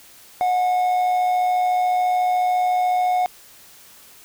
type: tone with amplitude modulation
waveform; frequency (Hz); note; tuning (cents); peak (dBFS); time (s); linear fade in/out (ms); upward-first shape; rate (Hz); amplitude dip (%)
triangle; 728; F#5; -28; -13; 0.41-3.26; 0; sine; 114; 35
effects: white hiss -47 dBFS RMS until 4.24 s